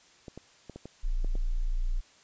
clicks, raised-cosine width 2 ms, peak -28 dBFS, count 7, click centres 0.282 / 0.376 / 0.697 / 0.76 / 0.856 / 1.246 / 1.354 s
sine tone, 29.14 Hz, A#0, in tune, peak -25 dBFS, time 1.03-2.01 s, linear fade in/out 20 ms
effects white hiss -59 dBFS RMS until 2.23 s + resampled to 16000 Hz

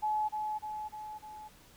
sine tone with echo, 854 Hz, G#5, 48 cents sharp, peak -28 dBFS, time 0.02-0.29 s, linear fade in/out 20 ms, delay 300 ms, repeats 4, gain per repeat -4 dB, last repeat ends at 1.49 s, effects pink hiss -59 dBFS RMS until 1.76 s

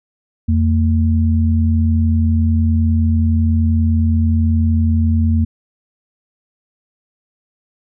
sine tone pair together, 85.47 / 226.6 Hz, F2 / A#3, -37 / -49 cents, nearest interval octave + perfect fourth, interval 1688 cents, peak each -12 / -17 dBFS, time 0.48-5.45 s, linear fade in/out 10 ms, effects none

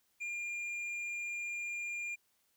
sine tone with hard clipping, 2405 Hz, D7, 41 cents sharp, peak -38 dBFS, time 0.2-2.16 s, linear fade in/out 20 ms, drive 5 dB, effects white hiss -75 dBFS RMS until 2.56 s

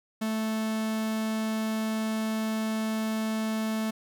45% pulse tone, 219.5 Hz, A3, 4 cents flat, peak -27 dBFS, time 0.21-3.91 s, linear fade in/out 10 ms, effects none

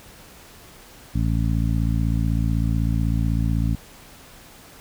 harmonic tone, 56 Hz, A1, 31 cents sharp, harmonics 1 / 2 / 3 / 4 / 5, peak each -22 / -23 / -26 / -29 / -31 dBFS, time 1.14-3.76 s, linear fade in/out 20 ms, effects pink hiss -46 dBFS RMS until 4.8 s

